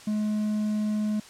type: tone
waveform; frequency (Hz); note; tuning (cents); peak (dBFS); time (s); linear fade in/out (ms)
triangle; 212.2; G#3; +38; -22; 0.07-1.2; 5
effects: white hiss -48 dBFS RMS until 1.29 s + low-pass 8000 Hz 12 dB/octave